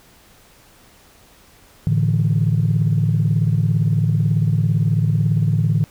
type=chord; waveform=sine; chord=A suspended fourth; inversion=none; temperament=equal; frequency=110 / 146.83 / 164.81 Hz; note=A2 / D3 / E3; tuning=0 / 0 / 0 cents; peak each=-17 / -18 / -19 dBFS; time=1.87-5.84 s; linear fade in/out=0 ms; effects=tanh soft clip ceiling -7 dBFS + pink hiss -50 dBFS RMS until 5.9 s